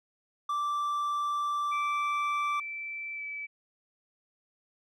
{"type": "tone", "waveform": "triangle", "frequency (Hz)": 1171, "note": "D6", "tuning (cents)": -5, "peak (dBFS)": -26, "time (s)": [0.49, 2.6], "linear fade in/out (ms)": 5}
{"type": "tone with pitch glide", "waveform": "sine", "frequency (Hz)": [2328, 2303], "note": ["D7", "D7"], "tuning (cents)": [-16, -34], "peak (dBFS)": -35, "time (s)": [1.71, 3.47], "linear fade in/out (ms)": 20, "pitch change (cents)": -18, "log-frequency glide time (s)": [3.14, 3.22]}
{"effects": []}